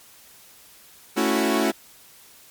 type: chord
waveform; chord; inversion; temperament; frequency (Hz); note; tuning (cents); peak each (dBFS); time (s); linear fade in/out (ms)
sawtooth; F# minor seventh; first; equal with one note detuned; 220 / 277.2 / 329.6 / 368.3; A3 / C#4 / E4 / F#4; 0 / 0 / 0 / -8; -21; 1.16-1.72; 20
effects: white hiss -50 dBFS RMS until 2.5 s + MP3 96 kbps